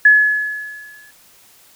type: tone with exponential decay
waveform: sine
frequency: 1703 Hz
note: G#6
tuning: 43 cents sharp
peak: -4 dBFS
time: 0.05-1.11 s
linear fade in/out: 5 ms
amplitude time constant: 230 ms
effects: white hiss -49 dBFS RMS until 1.75 s